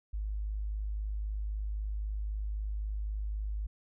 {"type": "tone", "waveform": "sine", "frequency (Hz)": 51.91, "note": "G#1", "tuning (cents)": 0, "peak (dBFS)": -32, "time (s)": [0.13, 3.67], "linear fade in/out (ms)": 10, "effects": []}